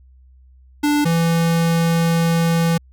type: tone pair in turn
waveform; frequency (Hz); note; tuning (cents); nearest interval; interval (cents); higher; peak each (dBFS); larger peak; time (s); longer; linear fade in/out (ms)
square; 293.7 / 166.7; D4 / E3; 0 / +20; minor seventh; 980; first; -15; neither; 0.83-1.05 / 1.05-2.78; second; 10
effects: added 64 Hz sine -45 dBFS peak until 2.92 s